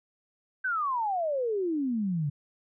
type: exponential sweep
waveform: sine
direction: down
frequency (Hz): 1568 to 138.59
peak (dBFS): -26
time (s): 0.64-2.3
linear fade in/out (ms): 10
effects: none